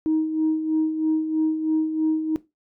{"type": "tone with tremolo", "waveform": "sine", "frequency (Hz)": 314.6, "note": "D#4", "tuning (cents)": 19, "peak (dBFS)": -16, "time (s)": [0.06, 2.36], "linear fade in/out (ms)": 0, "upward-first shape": "sine", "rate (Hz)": 3.1, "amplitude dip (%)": 60, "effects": ["noise-tail reverb RT60 0.2 s tail -17 dB re dry", "tanh soft clip ceiling -14 dBFS"]}